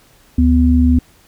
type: tone pair together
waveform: sine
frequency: 74.03 / 249 Hz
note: D2 / B3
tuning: +14 / +14 cents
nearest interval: octave + major sixth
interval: 2100 cents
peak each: -11 dBFS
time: 0.38-0.99 s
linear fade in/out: 5 ms
effects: pink hiss -50 dBFS RMS until 1.27 s